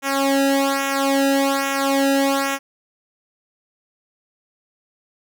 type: tone with flanger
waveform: sawtooth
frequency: 274.6 Hz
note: C#4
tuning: 16 cents flat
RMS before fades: -19 dBFS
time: 0.02-2.59 s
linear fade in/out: 50 ms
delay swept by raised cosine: 0.22 to 0.91 ms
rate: 1.2 Hz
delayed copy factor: -0.95
effects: none